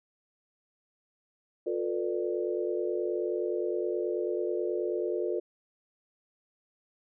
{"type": "chord", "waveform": "sine", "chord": "B half-diminished seventh", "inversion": "second", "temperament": "just", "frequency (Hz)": [355.6, 444.5, 493.9, 592.7], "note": ["F4", "A4", "B4", "D5"], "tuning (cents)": [31, 18, 0, 16], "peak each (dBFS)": [-31, -33, -36, -37], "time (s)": [1.66, 5.4], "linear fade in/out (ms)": 10, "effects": []}